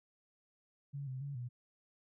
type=tone with pitch steps; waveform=sine; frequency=141 / 130 / 141.3 / 122.5 Hz; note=C#3 / C3 / C#3 / B2; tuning=+30 / -11 / +34 / -14 cents; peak=-39 dBFS; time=0.93-1.49 s; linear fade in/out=20 ms; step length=140 ms; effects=none